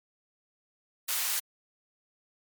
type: high-pass noise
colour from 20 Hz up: white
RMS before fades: -30 dBFS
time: 1.08-1.4 s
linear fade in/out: 10 ms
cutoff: 960 Hz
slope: 12 dB/octave
effects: MP3 96 kbps